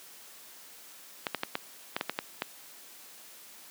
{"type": "clicks", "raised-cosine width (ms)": 0.3, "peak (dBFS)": -13, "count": 9, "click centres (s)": [1.268, 1.347, 1.434, 1.554, 1.965, 2.011, 2.096, 2.189, 2.421], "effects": ["white hiss -51 dBFS RMS until 3.7 s", "high-pass 200 Hz 12 dB/octave"]}